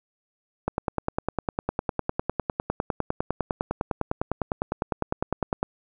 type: click train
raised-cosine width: 1 ms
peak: -10 dBFS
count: 50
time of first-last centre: 0.68-5.629 s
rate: 9.9 Hz
effects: none